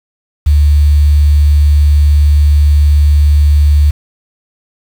sine tone with quantisation, 73.42 Hz, D2, in tune, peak -4 dBFS, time 0.46-3.91 s, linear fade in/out 10 ms, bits 5, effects none

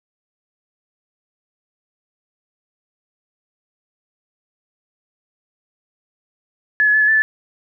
sine tone with pitch steps, 1714 / 1696 / 1730 / 1707 / 1760 / 1740 Hz, A6 / G#6 / A6 / G#6 / A6 / A6, -46 / +36 / -30 / +47 / 0 / -20 cents, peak -11 dBFS, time 6.8-7.22 s, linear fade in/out 0 ms, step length 70 ms, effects none

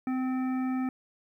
harmonic tone, 258.1 Hz, C4, 23 cents flat, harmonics 1 / 3 / 5 / 7 / 9, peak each -27 / -40 / -43 / -48 / -49 dBFS, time 0.07-0.89 s, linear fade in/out 2 ms, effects 11-bit

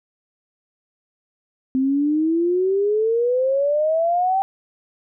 sine exponential sweep, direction up, 258.3 to 784 Hz, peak -16 dBFS, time 1.75-4.42 s, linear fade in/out 0 ms, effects none

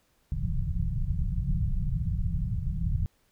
pink low-pass noise, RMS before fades -28 dBFS, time 0.32-3.06 s, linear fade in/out 0 ms, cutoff 180 Hz, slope 96 dB/octave, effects pink hiss -69 dBFS RMS until 3.31 s

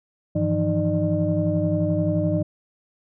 sine tone cluster, 99.8 / 159.7 / 171.2 / 308 / 600 Hz, G2 / D#3 / F3 / D#4 / D5, +32 / +45 / -34 / -17 / +37 cents, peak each -25 dBFS, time 0.35-2.43 s, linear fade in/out 10 ms, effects tanh soft clip ceiling -10 dBFS

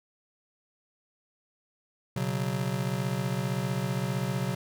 square chord, B suspended second, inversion none, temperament just, 123.47 / 138.9 / 185.21 Hz, B2 / C#3 / F#3, 0 / +4 / +2 cents, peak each -33 dBFS, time 2.16-4.55 s, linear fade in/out 5 ms, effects none

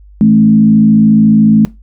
sine tone with frequency modulation, 215.8 Hz, A3, 33 cents flat, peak -3 dBFS, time 0.21-1.65 s, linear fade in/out 0 ms, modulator 54 Hz, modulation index 0.65, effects noise-tail reverb RT60 0.2 s tail -19 dB re dry + added 50 Hz sine -35 dBFS peak until 1.82 s

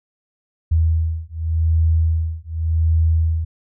sine beating tone pair, 80.6 / 81.47 Hz, E2 / E2, -38 / -20 cents, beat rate 0.87 Hz, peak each -18 dBFS, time 0.71-3.45 s, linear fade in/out 10 ms, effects none

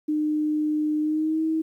sine tone with pitch glide, 304 to 318.7 Hz, D#4 to D#4, -40 to +42 cents, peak -21 dBFS, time 0.08-1.62 s, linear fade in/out 10 ms, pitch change +82 cents, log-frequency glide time 1-1.42 s, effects 10-bit

